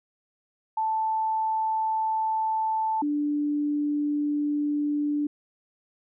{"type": "tone pair in turn", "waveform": "sine", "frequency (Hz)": [880, 293.7], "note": ["A5", "D4"], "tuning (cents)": [0, 0], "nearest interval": "octave + perfect fifth", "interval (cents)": 1900, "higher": "first", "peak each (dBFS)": -23, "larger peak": "neither", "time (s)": [[0.77, 3.02], [3.02, 5.27]], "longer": "neither", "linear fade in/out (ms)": 5, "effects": []}